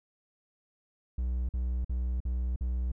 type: tone bursts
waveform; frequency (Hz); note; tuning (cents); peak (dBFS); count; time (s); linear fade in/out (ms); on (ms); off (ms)
triangle; 61.8; B1; +2; -26; 5; 1.18-2.918; 5; 310; 47
effects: none